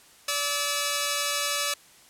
5% pulse tone pair together, 576.9 / 1295 Hz, D5 / E6, -31 / -31 cents, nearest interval octave + major second, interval 1400 cents, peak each -16 dBFS, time 0.28-1.74 s, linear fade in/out 5 ms, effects white hiss -54 dBFS RMS until 2.09 s + low-pass 11000 Hz 12 dB/octave

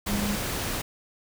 sine tone in noise, 204.6 Hz, G#3, 26 cents flat, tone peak -27 dBFS, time 0.08-0.36 s, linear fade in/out 10 ms, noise pink, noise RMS -30 dBFS, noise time 0.06-0.82 s, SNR 0 dB, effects none

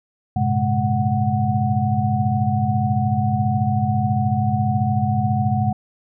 sine tone cluster, 100.4 / 114.5 / 132.9 / 210.5 / 740 Hz, G2 / A#2 / C3 / G#3 / F#5, +42 / -31 / +27 / +24 / 0 cents, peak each -23 dBFS, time 0.36-5.73 s, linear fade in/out 5 ms, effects none

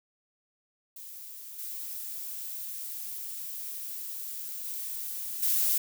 violet noise with level steps, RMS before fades -44 / -38 / -36 / -26 dBFS, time 0.96-5.78 s, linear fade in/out 5 ms, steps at 1.58 / 4.64 / 5.42 s, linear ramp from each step 10 ms, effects none

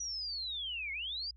sine linear two-way sweep, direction down then up, 5880 to 2112 to 4943 Hz, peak -36 dBFS, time 0-1.31 s, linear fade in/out 5 ms, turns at 0.92 s, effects added 60 Hz sine -54 dBFS peak until 1.36 s

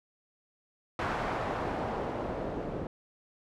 white noise with low-pass filter sweep, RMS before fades -34 dBFS, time 0.99-2.87 s, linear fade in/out 2 ms, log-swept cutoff 1200 to 460 Hz, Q 1, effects none

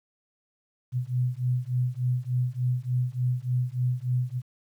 sine beating tone pair, 123.47 / 126.87 Hz, B2 / B2, 0 / +47 cents, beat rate 3.4 Hz, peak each -27 dBFS, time 0.92-4.42 s, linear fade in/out 50 ms, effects 10-bit

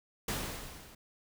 pink noise with level ramp, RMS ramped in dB -33 to -55 dBFS, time 0.28-0.95 s, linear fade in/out 5 ms, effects none

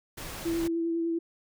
pink noise, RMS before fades -39 dBFS, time 0.17-0.68 s, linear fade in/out 10 ms
sine tone with vibrato, 333.4 Hz, E4, 20 cents sharp, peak -26 dBFS, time 0.45-1.19 s, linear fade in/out 10 ms, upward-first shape triangle, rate 10 Hz, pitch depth 20 cents each way
effects none

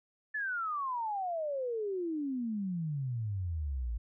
sine exponential sweep, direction down, 1760 to 54 Hz, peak -32 dBFS, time 0.34-3.98 s, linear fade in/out 10 ms, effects none

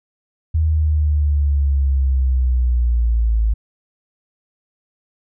sine linear sweep, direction down, 79.7 to 53.7 Hz, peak -13 dBFS, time 0.54-3.54 s, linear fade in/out 10 ms, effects none

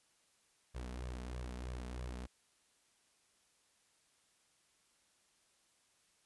sawtooth tone with flanger, 61.8 Hz, B1, 2 cents sharp, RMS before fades -44 dBFS, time 0.74-2.27 s, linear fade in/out 20 ms, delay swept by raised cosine 1.7 to 4.7 ms, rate 3.1 Hz, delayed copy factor +0.6, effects white hiss -73 dBFS RMS until 6.25 s + resampled to 24000 Hz

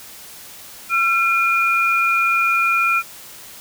sine tone pair together, 1358.2 / 2420 Hz, F6 / D#7, -49 / -49 cents, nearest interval minor seventh, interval 1000 cents, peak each -17 dBFS, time 0.89-3.03 s, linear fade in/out 50 ms, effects white hiss -39 dBFS RMS until 3.6 s

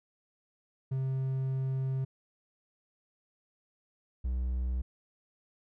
triangle tone pair in turn, 132.5 / 62.53 Hz, C3 / B1, +22 / +22 cents, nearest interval octave + minor second, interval 1300 cents, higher first, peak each -27 dBFS, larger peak neither, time 0.91-2.05 / 4.24-4.82 s, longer first, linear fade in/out 10 ms, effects none

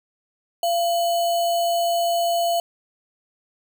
sine tone with sample-and-hold, 685 Hz, F5, 34 cents flat, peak -18 dBFS, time 0.63-2.6 s, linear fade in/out 2 ms, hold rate 3675 Hz, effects none

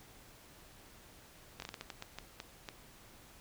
slowing click train, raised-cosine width 0.2 ms, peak -25 dBFS, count 11, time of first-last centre 1.6-2.688 s, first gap 22 ms, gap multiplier 1.33, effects pink hiss -58 dBFS RMS until 3.4 s

